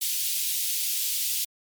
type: high-pass noise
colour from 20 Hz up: white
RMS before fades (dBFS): -27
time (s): 0.01-1.45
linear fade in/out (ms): 10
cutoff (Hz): 2800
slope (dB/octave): 24
effects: MP3 96 kbps